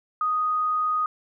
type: tone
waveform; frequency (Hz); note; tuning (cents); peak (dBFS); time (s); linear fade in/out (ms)
sine; 1244.5; D#6; 0; -21; 0.21-1.06; 2
effects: none